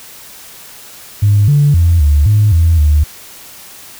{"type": "tone with pitch steps", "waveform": "sine", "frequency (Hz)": [102.7, 144.8, 84.8, 73.1, 105.2, 82.8, 74.7], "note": ["G#2", "D3", "E2", "D2", "G#2", "E2", "D2"], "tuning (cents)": [-19, -24, 50, -7, 23, 8, 30], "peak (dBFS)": -5, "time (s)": [1.22, 3.04], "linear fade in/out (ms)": 10, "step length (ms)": 260, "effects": ["tanh soft clip ceiling -1 dBFS", "white hiss -35 dBFS RMS until 3.99 s"]}